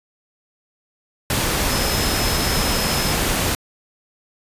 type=tone in noise; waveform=sine; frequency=5170 Hz; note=E8; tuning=34 cents flat; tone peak=-27 dBFS; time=1.7-3.13 s; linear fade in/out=2 ms; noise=pink; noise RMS=-20 dBFS; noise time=1.3-3.55 s; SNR=-10 dB; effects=resampled to 32000 Hz